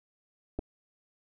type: clicks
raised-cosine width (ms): 2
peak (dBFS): -21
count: 2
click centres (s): 0.589 / 0.592
effects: none